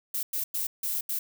violet noise bursts at uneven times, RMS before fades -30 dBFS, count 5, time 0.14-0.23 / 0.33-0.44 / 0.54-0.67 / 0.83-1.01 / 1.09-1.19 s, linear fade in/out 5 ms, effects none

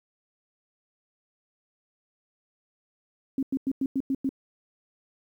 sine tone bursts, 268.3 Hz, C4, 44 cents sharp, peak -23 dBFS, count 7, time 3.38-4.292 s, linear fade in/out 2 ms, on 48 ms, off 96 ms, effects 10-bit

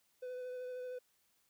triangle tone with vibrato, 502 Hz, B4, 28 cents sharp, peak -39 dBFS, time 0.22-0.99 s, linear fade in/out 10 ms, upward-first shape sine, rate 13 Hz, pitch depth 16 cents each way, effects white hiss -75 dBFS RMS until 1.49 s

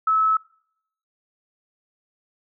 sine tone, 1299 Hz, E6, 26 cents flat, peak -16 dBFS, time 0.07-0.37 s, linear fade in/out 5 ms, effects noise-tail reverb RT60 0.7 s tail -24 dB re dry

